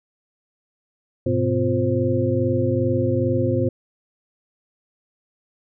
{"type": "tone cluster", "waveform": "sine", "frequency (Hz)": [101.1, 123.5, 256.4, 352.4, 525], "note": ["G#2", "B2", "C4", "F4", "C5"], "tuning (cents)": [-46, 0, -35, 16, 6], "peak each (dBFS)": -24, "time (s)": [1.26, 3.69], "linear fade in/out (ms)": 5, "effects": []}